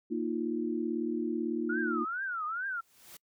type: chord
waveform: sine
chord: Bb suspended fourth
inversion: none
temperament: equal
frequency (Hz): 233.1 / 311.1 / 349.2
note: Bb3 / Eb4 / F4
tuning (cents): 0 / 0 / 0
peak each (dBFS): -34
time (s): 0.1-2.05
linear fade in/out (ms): 20
type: tone with vibrato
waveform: sine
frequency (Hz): 1396.9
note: F6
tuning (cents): 0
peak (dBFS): -32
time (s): 1.69-2.81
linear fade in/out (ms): 10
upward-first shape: triangle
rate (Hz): 2.3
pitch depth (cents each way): 260
type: noise with exponential growth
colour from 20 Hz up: white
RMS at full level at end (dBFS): -47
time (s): 2.61-3.17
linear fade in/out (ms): 5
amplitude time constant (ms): 120
effects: noise-tail reverb RT60 0.1 s tail -26 dB re dry